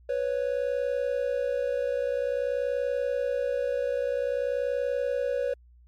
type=tone pair together; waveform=triangle; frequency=493.9 / 554.4 Hz; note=B4 / C#5; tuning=0 / 0 cents; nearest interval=major second; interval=200 cents; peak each=-26 dBFS; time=0.09-5.54 s; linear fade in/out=5 ms; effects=added 60 Hz sine -52 dBFS peak until 5.87 s + MP3 64 kbps